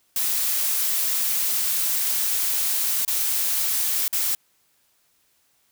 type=noise with dropouts; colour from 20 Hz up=blue; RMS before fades=-23 dBFS; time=0.16-4.35 s; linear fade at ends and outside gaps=2 ms; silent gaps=3.05-3.078 / 4.08-4.128 s; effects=white hiss -65 dBFS RMS until 5.71 s